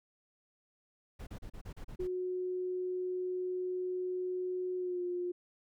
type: noise bursts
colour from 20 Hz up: brown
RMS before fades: -44 dBFS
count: 8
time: 1.19-2.075 s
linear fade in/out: 10 ms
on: 80 ms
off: 35 ms
type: tone with pitch glide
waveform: sine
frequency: 365.6 to 355.6 Hz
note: F#4 to F4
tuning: -21 to +31 cents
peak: -33 dBFS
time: 1.99-5.32 s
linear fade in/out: 10 ms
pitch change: -48 cents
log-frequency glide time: 4.77-5.02 s
effects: none